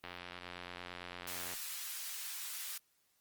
click train, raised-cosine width 0.3 ms, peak -28 dBFS, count 134, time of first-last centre 0.04-1.536 s, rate 88.9 Hz
white high-pass noise, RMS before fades -43 dBFS, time 1.27-2.78 s, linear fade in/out 5 ms, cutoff 1400 Hz, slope 12 dB/octave
effects white hiss -75 dBFS RMS until 3.2 s + Opus 24 kbps

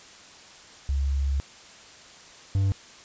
sine / triangle tone pair in turn, 69 / 97.58 Hz, C#2 / G2, -7 / -7 cents, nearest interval tritone, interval 600 cents, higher second, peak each -22 / -18 dBFS, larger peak second, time 0.89-1.4 / 2.55-2.72 s, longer first, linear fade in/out 0 ms, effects white hiss -48 dBFS RMS until 3.04 s + resampled to 16000 Hz

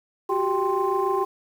sine tone cluster, 366.1 / 393 / 789 / 1050 Hz, F#4 / G4 / G5 / C6, -18 / +4 / +11 / +6 cents, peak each -26 / -24 / -28 / -25 dBFS, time 0.29-1.25 s, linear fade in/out 10 ms, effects tanh soft clip ceiling -12 dBFS + 8-bit

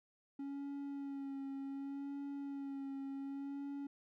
triangle tone with vibrato, 277.2 Hz, C#4, in tune, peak -39 dBFS, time 0.39-3.87 s, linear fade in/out 5 ms, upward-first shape sine, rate 0.67 Hz, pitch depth 26 cents each way, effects none

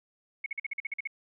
sine tone bursts, 2200 Hz, C#7, 14 cents flat, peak -30 dBFS, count 10, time 0.44-1.074 s, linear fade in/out 5 ms, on 22 ms, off 46 ms, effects none

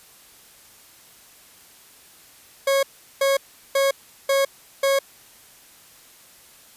40% pulse tone bursts, 548 Hz, C#5, 20 cents flat, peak -16 dBFS, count 5, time 2.67-4.99 s, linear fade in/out 5 ms, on 160 ms, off 380 ms, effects white hiss -50 dBFS RMS until 6.76 s + resampled to 32000 Hz

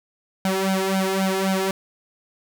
sawtooth tone with flanger, 191.2 Hz, G3, 43 cents flat, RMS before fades -22 dBFS, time 0.45-1.71 s, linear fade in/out 2 ms, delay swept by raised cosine 1.3 to 2.4 ms, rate 3.8 Hz, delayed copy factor +0.95, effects none

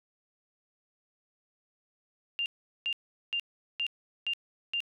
sine tone bursts, 2794 Hz, F7, in tune, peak -28 dBFS, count 6, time 2.39-4.804 s, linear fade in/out 0 ms, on 69 ms, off 400 ms, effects none

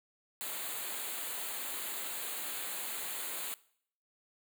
white band-stop noise, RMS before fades -39 dBFS, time 0.41-3.54 s, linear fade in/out 0 ms, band 4500 to 6700 Hz, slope 96 dB/octave, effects noise-tail reverb RT60 0.6 s tail -20 dB re dry + high-pass 300 Hz 12 dB/octave

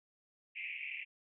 white band-pass noise, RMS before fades -43 dBFS, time 0.55-1.05 s, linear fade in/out 20 ms, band 2100 to 2700 Hz, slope 96 dB/octave, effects none

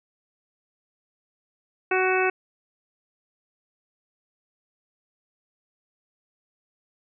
harmonic tone, 373.1 Hz, F#4, 14 cents sharp, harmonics 1 / 2 / 3 / 4 / 5 / 6 / 7, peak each -23 / -27 / -31 / -27 / -33 / -31 / -28 dBFS, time 1.91-2.3 s, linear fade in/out 5 ms, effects none

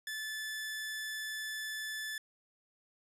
sawtooth tone, 1742 Hz, A6, 18 cents flat, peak -34 dBFS, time 0.07-2.18 s, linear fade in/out 2 ms, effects resampled to 32000 Hz

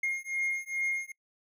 triangle beating tone pair, 2135 / 2137.4 Hz, C7 / C7, +34 / +36 cents, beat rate 2.4 Hz, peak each -31 dBFS, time 0.03-1.12 s, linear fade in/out 5 ms, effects noise-tail reverb RT60 0.1 s tail -26 dB re dry

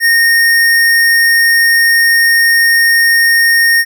square tone, 1846 Hz, A#6, 17 cents flat, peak -7 dBFS, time 0-3.85 s, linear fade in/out 50 ms, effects none

